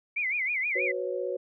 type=tone with vibrato; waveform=sine; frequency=2225 Hz; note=C#7; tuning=6 cents sharp; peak=-26 dBFS; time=0.16-0.92 s; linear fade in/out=10 ms; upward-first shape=sine; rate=6.3 Hz; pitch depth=180 cents each way
type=chord; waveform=sine; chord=F# suspended fourth; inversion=none; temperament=equal with one note detuned; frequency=370 / 493.9 / 549.6 Hz; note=F#4 / B4 / C#5; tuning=0 / 0 / -15 cents; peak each=-33 dBFS; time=0.75-1.37 s; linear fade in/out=10 ms
effects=none